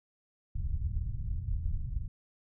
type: low-pass noise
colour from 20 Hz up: pink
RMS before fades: -33 dBFS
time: 0.55-2.08 s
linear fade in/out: 5 ms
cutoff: 110 Hz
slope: 24 dB/octave
effects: none